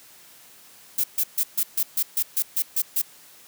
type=noise bursts; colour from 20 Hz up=violet; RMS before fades=-22 dBFS; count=11; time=0.98-3.018 s; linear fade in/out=5 ms; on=58 ms; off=140 ms; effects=white hiss -50 dBFS RMS until 3.47 s + high-pass 100 Hz 12 dB/octave